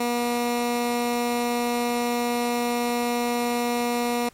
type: tone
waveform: 15% pulse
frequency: 240 Hz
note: B3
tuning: 49 cents flat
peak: -16 dBFS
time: 0-4.29 s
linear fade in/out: 5 ms
effects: pink hiss -55 dBFS RMS until 4.33 s + MP3 64 kbps

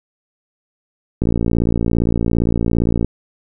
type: click train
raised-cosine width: 3 ms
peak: -4 dBFS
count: 106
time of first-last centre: 1.22-3.046 s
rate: 57.5 Hz
effects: none

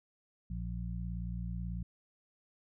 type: harmonic tone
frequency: 58.27 Hz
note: A#1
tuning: in tune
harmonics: 1 / 2 / 3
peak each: -38 / -42 / -41 dBFS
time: 0.5-1.83 s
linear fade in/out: 5 ms
effects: none

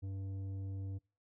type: tone with tanh clipping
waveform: sine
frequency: 96.9 Hz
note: G2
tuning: 20 cents flat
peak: -40 dBFS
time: 0.02-0.99 s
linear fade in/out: 20 ms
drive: 9 dB
effects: noise-tail reverb RT60 0.3 s tail -24 dB re dry

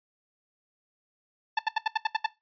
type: tone bursts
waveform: sawtooth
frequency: 880 Hz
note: A5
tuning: in tune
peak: -18 dBFS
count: 8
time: 1.57-2.262 s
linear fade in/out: 5 ms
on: 20 ms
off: 76 ms
effects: noise-tail reverb RT60 0.2 s tail -17 dB re dry + resampled to 11025 Hz

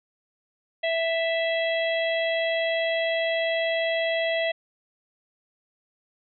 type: harmonic tone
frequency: 659.3 Hz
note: E5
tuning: in tune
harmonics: 1 / 3 / 4 / 5 / 6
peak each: -24 / -29 / -34 / -33 / -43 dBFS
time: 0.83-4.52 s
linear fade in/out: 10 ms
effects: none

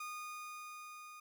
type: tone with level ramp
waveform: 30% pulse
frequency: 1228 Hz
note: D#6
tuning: 23 cents flat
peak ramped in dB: -39 to -48 dBFS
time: 0-1.2 s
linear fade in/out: 5 ms
effects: none

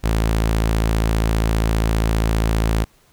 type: tone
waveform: sawtooth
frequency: 55 Hz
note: A1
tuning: in tune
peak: -12 dBFS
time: 0.03-2.85 s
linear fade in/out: 20 ms
effects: pink hiss -56 dBFS RMS until 3.12 s

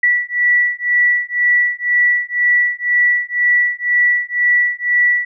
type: beating tone pair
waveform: sine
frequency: 1952 / 1954 Hz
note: B6 / B6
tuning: -21 / -19 cents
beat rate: 2 Hz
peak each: -15 dBFS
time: 0.03-5.25 s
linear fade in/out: 5 ms
effects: none

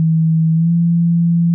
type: tone with pitch glide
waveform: sine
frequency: 161.3 to 169.42 Hz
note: E3 to E3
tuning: -37 to +48 cents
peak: -10 dBFS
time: 0-1.54 s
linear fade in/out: 0 ms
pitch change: +85 cents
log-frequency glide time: 0.54-0.71 s
effects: none

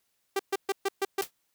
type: tone bursts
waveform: sawtooth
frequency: 392 Hz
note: G4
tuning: in tune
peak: -21 dBFS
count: 6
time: 0.36-1.214 s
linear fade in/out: 5 ms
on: 34 ms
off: 130 ms
type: noise with exponential decay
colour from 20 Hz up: white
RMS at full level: -30 dBFS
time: 1.22-1.31 s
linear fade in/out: 1 ms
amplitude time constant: 18 ms
effects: white hiss -75 dBFS RMS until 1.54 s

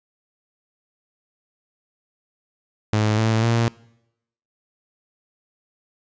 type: tone with pitch steps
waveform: sawtooth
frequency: 107.2 / 111.49 / 115.96 Hz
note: A2 / A2 / A#2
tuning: -45 / +23 / -9 cents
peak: -13 dBFS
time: 2.93-3.68 s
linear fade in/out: 0 ms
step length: 250 ms
effects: noise-tail reverb RT60 0.8 s tail -22 dB re dry + resampled to 16000 Hz

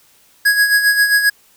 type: tone with tremolo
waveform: square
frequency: 1661.2 Hz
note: G#6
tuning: in tune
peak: -9 dBFS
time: 0.45-1.3 s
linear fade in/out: 10 ms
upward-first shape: sine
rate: 7.5 Hz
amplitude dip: 60%
effects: white hiss -52 dBFS RMS until 1.56 s

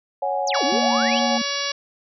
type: chord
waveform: sine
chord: C# suspended fourth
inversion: none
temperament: equal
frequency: 554.4 / 740 / 830.6 Hz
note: C#5 / F#5 / G#5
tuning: 0 / 0 / 0 cents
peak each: -25 dBFS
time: 0.22-1.38 s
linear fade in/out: 5 ms
type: exponential two-way sweep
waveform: sine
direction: down then up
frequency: 7120 to 249.4 to 3482 Hz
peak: -24 dBFS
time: 0.47-1.2 s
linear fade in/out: 5 ms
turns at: 0.64 s
type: harmonic tone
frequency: 565 Hz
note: C#5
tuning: 33 cents sharp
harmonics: 1 / 2 / 3 / 4 / 5 / 6 / 7 / 8 / 9 / 10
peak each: -32 / -32 / -32 / -32 / -32 / -32 / -32 / -32 / -32 / -32 dBFS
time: 0.54-1.72 s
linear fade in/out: 5 ms
type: tone with vibrato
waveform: sine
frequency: 233.1 Hz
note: A#3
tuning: in tune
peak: -23 dBFS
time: 0.72-1.42 s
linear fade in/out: 5 ms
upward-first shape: triangle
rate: 2.4 Hz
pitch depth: 30 cents each way
effects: none

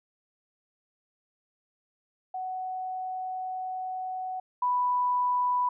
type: tone pair in turn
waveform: sine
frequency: 745 / 989 Hz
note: F#5 / B5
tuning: +12 / +2 cents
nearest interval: perfect fourth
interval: 490 cents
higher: second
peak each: -31 / -23 dBFS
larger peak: second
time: 2.34-4.4 / 4.62-5.69 s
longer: first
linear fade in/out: 5 ms
effects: none

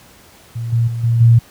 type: tone with level steps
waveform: sine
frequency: 116.54 Hz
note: A#2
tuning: in tune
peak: -20 / -11 / -19 / -11 / -5 dBFS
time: 0.55-1.39 s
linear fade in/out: 10 ms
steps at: 0.72 / 0.87 / 1.03 / 1.2 s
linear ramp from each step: 10 ms
effects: pink hiss -45 dBFS RMS until 1.5 s + high-pass 60 Hz 12 dB/octave

